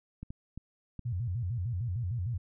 clicks, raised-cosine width 5 ms, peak -28 dBFS, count 4, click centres 0.23 / 0.305 / 0.576 / 0.993 s
sine tone with vibrato, 103.83 Hz, G#2, in tune, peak -30 dBFS, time 1.05-2.38 s, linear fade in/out 10 ms, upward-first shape square, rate 6.6 Hz, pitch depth 260 cents each way
effects none

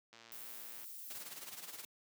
click train, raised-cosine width 0.2 ms, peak -39 dBFS, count 83, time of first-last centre 0.13-0.843 s, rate 115 Hz
violet noise, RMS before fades -49 dBFS, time 0.32-1.21 s, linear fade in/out 0 ms
white noise with tremolo, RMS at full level -46 dBFS, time 1.1-1.85 s, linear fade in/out 2 ms, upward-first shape sine, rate 19 Hz, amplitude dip 65%
effects high-pass 150 Hz 12 dB/octave

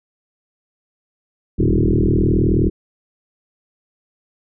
sine tone with frequency modulation, 115.3 Hz, A#2, 19 cents flat, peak -12 dBFS, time 1.58-2.7 s, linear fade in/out 20 ms, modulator 39.5 Hz, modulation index 6.8, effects none

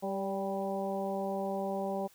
harmonic tone with a mistuned harmonic, 196 Hz, G3, in tune, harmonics 1 / 2 / 3 / 4 / 5, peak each -37 / -38 / -36 / -38 / -45 dBFS, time 0.02-2.08 s, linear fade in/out 20 ms, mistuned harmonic 3, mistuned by -26 cents, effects white hiss -62 dBFS RMS until 2.14 s

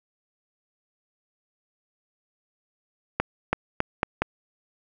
accelerating click train, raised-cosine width 0.5 ms, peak -6 dBFS, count 5, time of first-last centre 3.2-4.22 s, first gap 330 ms, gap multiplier 0.83, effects none

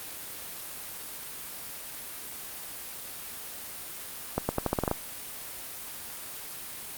accelerating click train, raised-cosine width 1 ms, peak -11 dBFS, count 9, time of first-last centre 4.38-4.914 s, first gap 110 ms, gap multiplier 0.85, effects white hiss -40 dBFS RMS until 6.97 s + Opus 32 kbps

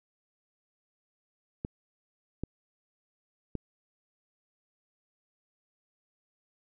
clicks, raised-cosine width 3 ms, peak -20 dBFS, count 3, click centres 1.649 / 2.436 / 3.553 s, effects none

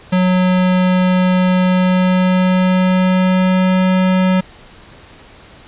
square tone with pitch glide, 183.4 to 185.64 Hz, F#3 to F#3, -15 to +6 cents, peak -11 dBFS, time 0.12-4.41 s, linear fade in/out 10 ms, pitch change +21 cents, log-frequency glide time 1.63-3.83 s, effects pink hiss -41 dBFS RMS until 5.67 s + resampled to 8000 Hz

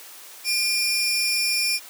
sawtooth tone pair together, 2409 / 5408 Hz, D7 / E8, +43 / +43 cents, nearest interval octave + major second, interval 1400 cents, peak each -20 / -21 dBFS, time 0.44-1.8 s, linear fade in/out 50 ms, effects white hiss -43 dBFS RMS until 1.89 s + high-pass 400 Hz 12 dB/octave

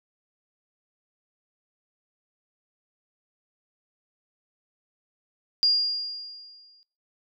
sine tone with exponential decay, 4820 Hz, D8, 44 cents sharp, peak -16 dBFS, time 5.63-6.83 s, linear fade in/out 0 ms, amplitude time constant 260 ms, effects noise-tail reverb RT60 0.4 s tail -21 dB re dry

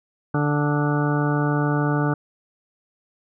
harmonic tone with a mistuned harmonic, 146.83 Hz, D3, in tune, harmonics 1 / 2 / 3 / 4 / 5 / 6 / 8 / 9 / 10, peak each -21 / -24 / -29 / -32 / -33 / -31 / -32 / -35 / -31 dBFS, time 0.34-2.14 s, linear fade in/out 5 ms, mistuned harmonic 9, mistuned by -29 cents, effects none

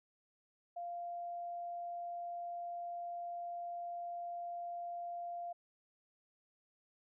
sine tone, 695 Hz, F5, 9 cents flat, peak -40 dBFS, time 0.76-5.53 s, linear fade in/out 10 ms, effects none

